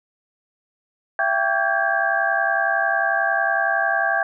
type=tone cluster; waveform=sine; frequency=672 / 782 / 1144 / 1590 / 1661 Hz; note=E5 / G5 / D6 / G6 / G#6; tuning=+33 / -4 / -46 / +24 / 0 cents; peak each=-24 / -24 / -29 / -21 / -26 dBFS; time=1.19-4.23 s; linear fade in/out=2 ms; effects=none